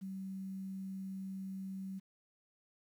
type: tone with quantisation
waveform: sine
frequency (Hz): 191.5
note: G3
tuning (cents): -40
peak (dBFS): -40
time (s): 0.01-2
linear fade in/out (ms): 20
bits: 11
effects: none